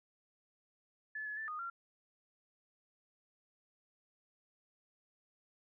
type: tone with pitch steps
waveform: sine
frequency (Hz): 1728 / 1704 / 1763 / 1234 / 1375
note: A6 / G#6 / A6 / D#6 / F6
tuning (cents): -32 / +44 / +3 / -15 / -27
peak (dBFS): -39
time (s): 1.15-1.7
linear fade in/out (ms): 5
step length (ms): 110
effects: none